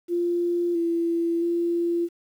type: tone with pitch steps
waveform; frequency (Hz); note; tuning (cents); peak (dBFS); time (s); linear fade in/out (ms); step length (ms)
sine; 347.1 / 336.9 / 342.1; F4 / E4 / F4; -11 / +38 / -36; -21; 0.08-2.09; 50; 670
effects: 9-bit